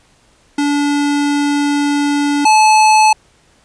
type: tone pair in turn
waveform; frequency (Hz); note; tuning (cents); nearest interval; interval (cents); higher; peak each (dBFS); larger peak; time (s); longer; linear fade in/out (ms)
square; 288.4 / 864.2; D4 / A5; -31 / -31; octave + perfect fifth; 1900; second; -13 / -7; second; 0.58-2.45 / 2.45-3.13; first; 5
effects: pink hiss -52 dBFS RMS until 3.64 s + resampled to 22050 Hz